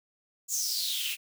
white noise with high-pass filter sweep, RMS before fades -31 dBFS, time 0.48-1.17 s, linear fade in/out 50 ms, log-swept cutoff 7000 to 2500 Hz, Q 6.5, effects none

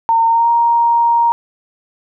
sine tone with pitch glide, 913 to 936 Hz, A#5 to A#5, -36 to +7 cents, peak -9 dBFS, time 0.09-1.32 s, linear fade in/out 0 ms, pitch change +43 cents, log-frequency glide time 0.27-0.49 s, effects none

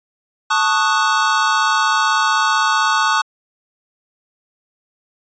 square chord, D# half-diminished seventh, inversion second, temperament equal, 880 / 1108.7 / 1244.5 / 1480 Hz, A5 / C#6 / D#6 / F#6, 0 / 0 / 0 / 0 cents, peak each -20 dBFS, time 0.5-3.22 s, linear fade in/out 10 ms, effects resampled to 16000 Hz

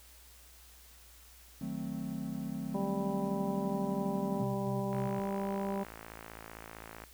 triangle chord, D# diminished seventh, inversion none, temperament equal, 155.56 / 185 / 220 / 261.6 Hz, D#3 / F#3 / A3 / C4, 0 / 0 / 0 / 0 cents, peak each -41 / -39 / -38 / -39 dBFS, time 1.61-4.44 s, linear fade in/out 5 ms
harmonic tone, 197 Hz, G3, 9 cents sharp, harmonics 1 / 2 / 3 / 4 / 5, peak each -35 / -39 / -40 / -43 / -43 dBFS, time 2.74-5.84 s, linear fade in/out 10 ms
triangle tone with tremolo, 128.3 Hz, C3, 34 cents flat, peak -33 dBFS, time 4.4-5.2 s, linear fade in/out 10 ms, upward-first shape square, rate 3.7 Hz, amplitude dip 40%
click train, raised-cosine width 0.5 ms, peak -30 dBFS, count 118, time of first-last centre 4.93-7.038 s, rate 55.5 Hz
effects added 60 Hz sine -58 dBFS peak until 7.13 s + white hiss -58 dBFS RMS until 7.13 s

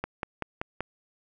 click train, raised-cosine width 0.5 ms, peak -15 dBFS, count 5, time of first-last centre 0.04-0.806 s, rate 5.22 Hz, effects none

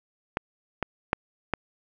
clicks, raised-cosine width 0.5 ms, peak -10 / -11 / -6 / -9 dBFS, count 4, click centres 0.371 / 0.827 / 1.131 / 1.537 s, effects none

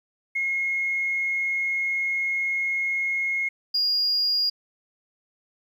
sine tone pair in turn, 2158 / 4845 Hz, C#7 / D#8, -47 / -47 cents, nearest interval octave + major second, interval 1400 cents, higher second, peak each -22 / -19 dBFS, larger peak second, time 0.35-3.49 / 3.74-4.5 s, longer first, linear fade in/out 10 ms, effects tanh soft clip ceiling -16 dBFS + 10-bit

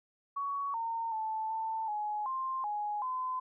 sine tone with pitch steps, 1121 / 914 / 877 / 889 / 841 / 1050 / 834 / 1023 Hz, C#6 / A#5 / A5 / A5 / G#5 / C6 / G#5 / C6, +19 / -34 / -6 / +18 / +22 / +6 / +7 / -39 cents, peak -32 dBFS, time 0.36-3.4 s, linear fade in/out 10 ms, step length 380 ms, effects none

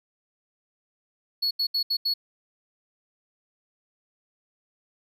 triangle tone bursts at uneven times, 4375 Hz, C#8, 24 cents flat, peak -21 dBFS, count 5, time 1.42-1.51 / 1.59-1.67 / 1.74-1.83 / 1.9-1.97 / 2.05-2.14 s, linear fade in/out 10 ms, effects none

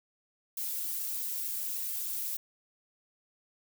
violet noise with flanger, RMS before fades -35 dBFS, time 0.57-2.37 s, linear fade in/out 5 ms, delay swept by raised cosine 2 to 3 ms, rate 2.2 Hz, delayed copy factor -0.95, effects none

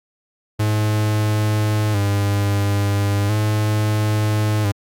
45% pulse tone with vibrato, 103.83 Hz, G#2, in tune, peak -16 dBFS, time 0.59-4.72 s, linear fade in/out 10 ms, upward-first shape square, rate 0.37 Hz, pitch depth 45 cents each way, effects Opus 48 kbps

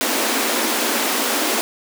pink high-pass noise, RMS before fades -20 dBFS, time 0.01-1.61 s, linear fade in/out 0 ms, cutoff 220 Hz, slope 96 dB/octave, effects none

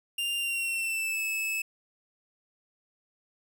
45% pulse tone with pitch glide, 2794 to 2607 Hz, F7 to E7, 0 to -20 cents, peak -28 dBFS, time 0.18-1.62 s, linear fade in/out 5 ms, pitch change -120 cents, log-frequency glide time 0.37-1.23 s, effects none

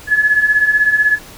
sine beating tone pair, 1695 / 1711 Hz, G#6 / A6, +35 / -49 cents, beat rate 16 Hz, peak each -16 / -11 dBFS, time 0.07-1.19 s, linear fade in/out 50 ms, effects pink hiss -37 dBFS RMS until 1.37 s

